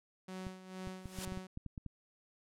sawtooth tone with tremolo, 186.6 Hz, F#3, 15 cents sharp, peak -38 dBFS, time 0.28-1.47 s, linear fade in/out 5 ms, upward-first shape sine, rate 2.2 Hz, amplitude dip 70%
clicks, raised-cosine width 5 ms, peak -31 dBFS, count 11, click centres 0.468 / 0.873 / 1.057 / 1.187 / 1.276 / 1.322 / 1.374 / 1.574 / 1.663 / 1.778 / 1.863 s
white noise with exponential growth, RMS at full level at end -39 dBFS, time 0.93-1.25 s, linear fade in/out 0 ms, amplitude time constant 69 ms
effects low-pass 10000 Hz 12 dB/octave

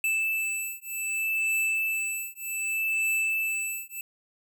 square beating tone pair, 2637 / 2637.65 Hz, E7 / E7, 0 / 0 cents, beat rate 0.65 Hz, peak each -30 dBFS, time 0.04-4.01 s, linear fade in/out 2 ms, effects none

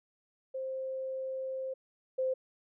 sine tone pair in turn, 526 / 520 Hz, C5 / C5, +9 / -11 cents, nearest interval unison, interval 20 cents, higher first, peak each -34 / -28 dBFS, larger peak second, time 0.54-1.74 / 2.18-2.34 s, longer first, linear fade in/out 10 ms, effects none

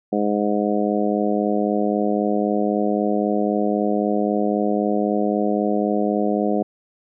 harmonic tone, 103.83 Hz, G#2, in tune, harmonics 2 / 3 / 4 / 5 / 6 / 7, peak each -22 / -24 / -25 / -26 / -27 / -27 dBFS, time 0.12-6.63 s, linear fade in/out 10 ms, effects none

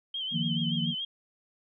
sine tone with vibrato, 3136 Hz, G7, in tune, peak -31 dBFS, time 0.14-1.05 s, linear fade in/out 5 ms, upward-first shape sine, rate 7 Hz, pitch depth 69 cents each way
sine chord, Eb suspended second, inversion none, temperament equal, 155.56 / 174.61 / 233.1 Hz, Eb3 / F3 / Bb3, 0 / 0 / 0 cents, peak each -32 dBFS, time 0.31-0.95 s, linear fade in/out 50 ms
effects none

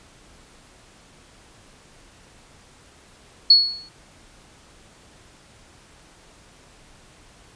sine tone with exponential decay, 4371 Hz, C#8, 25 cents flat, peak -6 dBFS, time 3.5-3.89 s, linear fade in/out 5 ms, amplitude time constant 84 ms, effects pink hiss -51 dBFS RMS until 7.55 s + resampled to 22050 Hz

